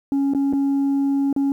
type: tone with dropouts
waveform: sine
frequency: 277.2 Hz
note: C#4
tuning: in tune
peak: -14 dBFS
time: 0.12-1.52 s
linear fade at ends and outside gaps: 1 ms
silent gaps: 0.336-0.348 / 0.527-0.534 / 1.328-1.363 s
effects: tanh soft clip ceiling -16 dBFS + 9-bit